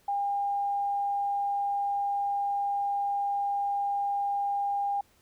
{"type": "tone", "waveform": "sine", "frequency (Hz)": 805, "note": "G5", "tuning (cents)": 46, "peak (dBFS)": -26, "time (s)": [0.08, 5.01], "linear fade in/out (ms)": 5, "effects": ["pink hiss -64 dBFS RMS until 5.21 s"]}